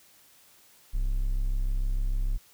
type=tone; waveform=triangle; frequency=33.37 Hz; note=C1; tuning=35 cents sharp; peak=-22 dBFS; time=0.93-2.38 s; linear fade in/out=20 ms; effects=white hiss -58 dBFS RMS until 2.53 s